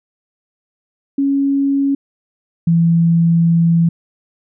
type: tone pair in turn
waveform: sine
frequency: 277.2 / 167.47 Hz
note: C#4 / E3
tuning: 0 / +28 cents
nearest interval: major sixth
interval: 872 cents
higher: first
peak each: -12 / -9 dBFS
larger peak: second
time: 1.18-1.95 / 2.67-3.89 s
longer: second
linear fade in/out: 5 ms
effects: none